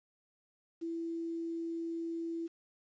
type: tone with quantisation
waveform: sine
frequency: 332.4 Hz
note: E4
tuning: 15 cents sharp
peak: -35 dBFS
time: 0.81-2.48 s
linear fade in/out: 20 ms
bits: 10
effects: resampled to 16000 Hz

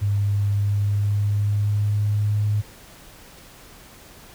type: tone with pitch glide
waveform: sine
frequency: 101.4 to 104.55 Hz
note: G#2 to G#2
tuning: -41 to +12 cents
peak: -18 dBFS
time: 0.01-2.62 s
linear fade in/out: 20 ms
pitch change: +53 cents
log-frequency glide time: 0.53-2.41 s
effects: pink hiss -46 dBFS RMS until 4.34 s

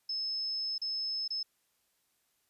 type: tone with dropouts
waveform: sine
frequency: 5210 Hz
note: E8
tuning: 21 cents flat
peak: -32 dBFS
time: 0.09-1.43 s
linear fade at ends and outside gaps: 5 ms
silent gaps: 0.781-0.816 / 1.279-1.304 s
effects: white hiss -75 dBFS RMS until 2.49 s + resampled to 32000 Hz

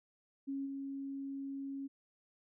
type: tone with level steps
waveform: sine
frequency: 274.5 Hz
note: C#4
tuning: 17 cents flat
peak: -36 / -39 dBFS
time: 0.47-1.88 s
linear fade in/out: 20 ms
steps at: 0.65 s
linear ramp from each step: 20 ms
effects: none

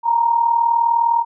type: tone with amplitude modulation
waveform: sine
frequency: 932.3 Hz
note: A#5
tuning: in tune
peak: -10 dBFS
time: 0.03-1.25 s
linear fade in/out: 50 ms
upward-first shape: sine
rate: 39.8 Hz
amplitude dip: 65%
effects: none

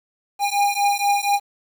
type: beating tone pair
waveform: square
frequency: 808 / 812.2 Hz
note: G#5 / G#5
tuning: -48 / -39 cents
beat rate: 4.2 Hz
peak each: -21 dBFS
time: 0.39-1.4 s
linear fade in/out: 50 ms
effects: 8-bit

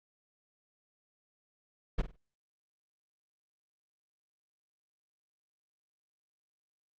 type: noise with echo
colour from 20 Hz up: brown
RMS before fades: -27 dBFS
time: 1.98-2.02 s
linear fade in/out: 10 ms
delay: 49 ms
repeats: 3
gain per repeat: -12 dB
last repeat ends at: 2.167 s
effects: low-pass 4000 Hz 12 dB/octave + Opus 48 kbps

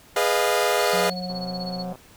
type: chord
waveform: sawtooth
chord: F half-diminished seventh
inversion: first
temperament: equal with one note detuned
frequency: 415.3 / 493.9 / 611.6 / 698.5 Hz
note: Ab4 / Cb5 / Eb5 / F5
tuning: 0 / 0 / -30 / 0 cents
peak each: -21 dBFS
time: 0.16-1.1 s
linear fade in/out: 5 ms
type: tone with tremolo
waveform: sine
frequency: 4378 Hz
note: C#8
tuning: 22 cents flat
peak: -30 dBFS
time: 0.79-1.85 s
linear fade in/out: 10 ms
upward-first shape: sine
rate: 16 Hz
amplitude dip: 95%
type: harmonic tone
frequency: 181.7 Hz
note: F#3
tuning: 31 cents flat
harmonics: 1 / 3 / 4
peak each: -30 / -35 / -36 dBFS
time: 0.93-1.93 s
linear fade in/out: 5 ms
type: click train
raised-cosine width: 1 ms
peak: -28 dBFS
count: 85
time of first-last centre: 1.3-1.956 s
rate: 128 Hz
effects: pink hiss -51 dBFS RMS until 2.16 s

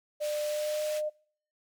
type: band-pass noise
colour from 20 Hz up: pink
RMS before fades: -43 dBFS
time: 0.2-1.02 s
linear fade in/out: 50 ms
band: 2100 to 15000 Hz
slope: 12 dB/octave
type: tone with pitch glide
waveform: sine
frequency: 598 to 607.8 Hz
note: D5 to D#5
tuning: +31 to -41 cents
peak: -29 dBFS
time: 0.2-1.1 s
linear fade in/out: 20 ms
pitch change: +28 cents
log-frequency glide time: 0.45-0.82 s
effects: noise-tail reverb RT60 0.5 s tail -23 dB re dry

